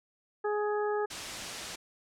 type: harmonic tone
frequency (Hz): 418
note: G#4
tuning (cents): +11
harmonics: 1 / 2 / 3 / 4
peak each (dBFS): -29 / -35 / -39 / -41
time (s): 0.44-1.06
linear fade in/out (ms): 10
type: noise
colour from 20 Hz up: white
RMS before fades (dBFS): -37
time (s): 1.1-1.76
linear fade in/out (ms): 10
effects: low-pass 7000 Hz 12 dB/octave